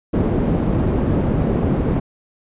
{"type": "low-pass noise", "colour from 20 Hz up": "white", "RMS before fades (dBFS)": -18, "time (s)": [0.13, 2], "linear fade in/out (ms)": 10, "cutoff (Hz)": 290, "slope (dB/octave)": 12, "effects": ["resampled to 8000 Hz"]}